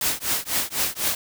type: noise with tremolo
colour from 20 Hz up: white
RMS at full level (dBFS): -21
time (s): 0.01-1.15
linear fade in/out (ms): 2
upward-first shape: triangle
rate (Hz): 4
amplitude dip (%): 100
effects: none